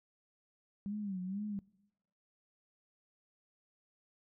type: tone with vibrato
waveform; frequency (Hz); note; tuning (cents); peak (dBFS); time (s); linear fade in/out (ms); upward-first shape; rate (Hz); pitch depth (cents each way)
sine; 196; G3; 0; -36; 0.86-1.59; 0; sine; 2.1; 130
effects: noise-tail reverb RT60 0.9 s tail -22 dB re dry